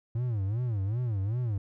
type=tone with vibrato; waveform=triangle; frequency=109.7 Hz; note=A2; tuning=5 cents flat; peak=-25 dBFS; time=0.15-1.58 s; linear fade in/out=5 ms; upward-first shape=sine; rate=2.6 Hz; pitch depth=240 cents each way; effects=none